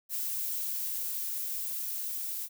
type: noise with level ramp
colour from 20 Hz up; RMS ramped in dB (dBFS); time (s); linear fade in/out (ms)
violet; -33 to -36; 0.09-2.49; 50
effects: none